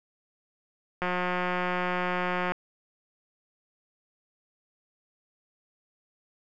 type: click train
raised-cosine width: 0.5 ms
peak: -14 dBFS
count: 271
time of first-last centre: 1.02-2.52 s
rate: 180 Hz
effects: none